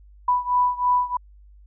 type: beating tone pair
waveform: sine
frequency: 987.8 / 990.9 Hz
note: B5 / B5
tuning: 0 / +5 cents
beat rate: 3.1 Hz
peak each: -20 / -22 dBFS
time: 0.28-1.17 s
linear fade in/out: 5 ms
effects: added 50 Hz sine -46 dBFS peak until 1.66 s